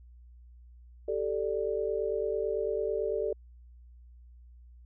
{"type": "chord", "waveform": "sine", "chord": "G suspended second", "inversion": "none", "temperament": "just", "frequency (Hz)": [392, 441, 588], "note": ["G4", "A4", "D5"], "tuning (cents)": [0, 4, 2], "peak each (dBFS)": [-33, -31, -34], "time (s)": [1.08, 3.33], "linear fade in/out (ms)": 5, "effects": ["added 60 Hz sine -50 dBFS peak until 4.85 s"]}